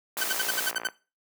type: noise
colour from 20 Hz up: white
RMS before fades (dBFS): -31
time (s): 0.17-0.71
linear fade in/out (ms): 5
type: click train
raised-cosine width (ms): 0.5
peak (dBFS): -20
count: 42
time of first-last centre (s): 0.17-0.887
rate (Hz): 57.2
type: tone bursts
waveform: sawtooth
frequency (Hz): 1529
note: G6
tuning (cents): -44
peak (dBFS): -21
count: 8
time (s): 0.21-0.874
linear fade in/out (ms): 5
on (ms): 27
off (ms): 64
effects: noise-tail reverb RT60 0.3 s tail -18 dB re dry + high-pass 300 Hz 12 dB/octave